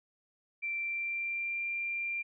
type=tone with pitch glide; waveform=sine; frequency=2349 to 2378 Hz; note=D7 to D7; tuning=0 to +21 cents; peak=-32 dBFS; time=0.62-2.23 s; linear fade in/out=20 ms; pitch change=+21 cents; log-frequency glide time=0.76-1.63 s; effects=none